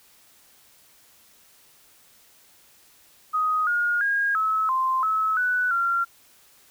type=tone with pitch steps; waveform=sine; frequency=1253 / 1429 / 1629 / 1294 / 1044 / 1294 / 1486 / 1378 Hz; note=D#6 / F6 / G#6 / E6 / C6 / E6 / F#6 / F6; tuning=+12 / +39 / -34 / -32 / -4 / -32 / +7 / -24 cents; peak=-20 dBFS; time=3.33-6.05 s; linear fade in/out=20 ms; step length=340 ms; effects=white hiss -56 dBFS RMS until 6.7 s